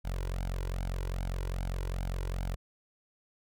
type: tone with flanger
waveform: sawtooth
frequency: 44.98 Hz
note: F#1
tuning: 48 cents flat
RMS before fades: -34 dBFS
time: 0.04-2.56 s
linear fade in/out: 20 ms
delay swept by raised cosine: 1.3 to 2.1 ms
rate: 2.5 Hz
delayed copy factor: +0.9
effects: none